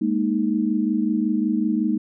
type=chord; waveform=sine; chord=Ab suspended second; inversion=none; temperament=equal; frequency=207.7 / 233.1 / 311.1 Hz; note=Ab3 / Bb3 / Eb4; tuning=0 / 0 / 0 cents; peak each=-23 dBFS; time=0.01-1.98 s; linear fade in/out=10 ms; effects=none